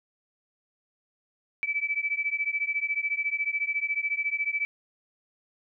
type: beating tone pair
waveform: sine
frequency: 2300 / 2314 Hz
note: D7 / D7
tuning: -37 / -26 cents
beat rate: 14 Hz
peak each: -29 / -29 dBFS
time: 1.63-4.65 s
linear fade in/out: 0 ms
effects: none